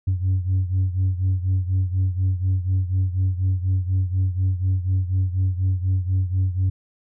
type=beating tone pair; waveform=sine; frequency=92.5 / 96.6 Hz; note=F#2 / G2; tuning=0 / -25 cents; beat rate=4.1 Hz; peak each=-18 / -22 dBFS; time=0.07-6.7 s; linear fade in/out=10 ms; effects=tanh soft clip ceiling -15 dBFS